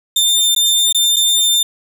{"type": "tone with dropouts", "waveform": "sawtooth", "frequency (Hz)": 3598, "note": "A7", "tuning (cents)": 38, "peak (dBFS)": -8, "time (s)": [0.16, 1.63], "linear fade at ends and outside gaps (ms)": 5, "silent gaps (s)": [[0.55, 0.562], [0.927, 0.946], [1.161, 1.165]], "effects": []}